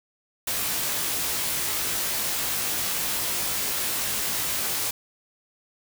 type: noise with comb filter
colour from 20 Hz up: white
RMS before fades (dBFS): -27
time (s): 0.47-4.91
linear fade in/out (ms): 5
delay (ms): 19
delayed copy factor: +0.8
effects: none